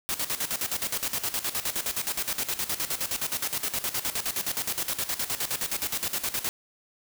white noise with tremolo, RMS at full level -28 dBFS, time 0.09-6.49 s, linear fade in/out 0 ms, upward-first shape square, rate 9.6 Hz, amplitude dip 75%, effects none

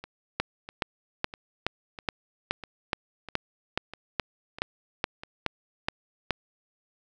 two click trains, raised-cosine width 0.3 ms, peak -9 / -23 dBFS, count 15 / 10, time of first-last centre 0.4-6.307 / 0.04-5.884 s, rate 2.37 / 1.54 Hz, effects none

